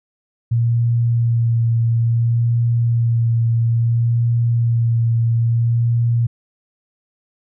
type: tone with vibrato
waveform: sine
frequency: 116.7 Hz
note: A#2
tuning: 2 cents sharp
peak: -13 dBFS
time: 0.51-6.27 s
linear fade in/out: 10 ms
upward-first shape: sine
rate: 0.59 Hz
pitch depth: 17 cents each way
effects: none